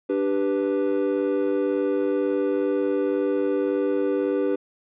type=chord; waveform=triangle; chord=G major; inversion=second; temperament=equal; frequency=293.7 / 392 / 493.9 Hz; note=D4 / G4 / B4; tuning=0 / 0 / 0 cents; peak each=-23 / -22 / -23 dBFS; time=0.09-4.56 s; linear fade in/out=10 ms; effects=tanh soft clip ceiling -11 dBFS + resampled to 8000 Hz